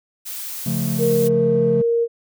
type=noise; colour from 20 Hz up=blue; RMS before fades=-30 dBFS; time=0.25-1.29 s; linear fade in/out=20 ms
type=chord; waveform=triangle; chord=Db augmented; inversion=none; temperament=equal; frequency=138.59 / 174.61 / 220 Hz; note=Db3 / F3 / A3; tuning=0 / 0 / 0 cents; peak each=-22 dBFS; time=0.66-1.82 s; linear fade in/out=5 ms
type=tone; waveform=sine; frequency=466.2 Hz; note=A#4; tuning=in tune; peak=-15 dBFS; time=0.98-2.08 s; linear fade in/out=50 ms
effects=none